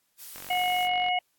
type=noise; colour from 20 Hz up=blue; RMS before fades=-42 dBFS; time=0.17-0.89 s; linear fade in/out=50 ms
type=click train; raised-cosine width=0.3 ms; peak=-26 dBFS; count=35; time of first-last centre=0.36-1.085 s; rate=46.9 Hz
type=harmonic tone; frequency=726 Hz; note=F#5; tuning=33 cents flat; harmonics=1 / 3 / 4; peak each=-25 / -30 / -31 dBFS; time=0.5-1.19 s; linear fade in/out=5 ms
effects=white hiss -72 dBFS RMS until 1.38 s + AAC 64 kbps